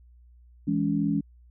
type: chord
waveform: sine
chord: C# minor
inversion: first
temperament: equal with one note detuned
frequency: 164.81 / 207.7 / 282.5 Hz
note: E3 / G#3 / C#4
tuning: 0 / 0 / +33 cents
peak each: -28 / -27 / -26 dBFS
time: 0.67-1.21 s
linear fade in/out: 10 ms
effects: added 60 Hz sine -51 dBFS peak until 1.5 s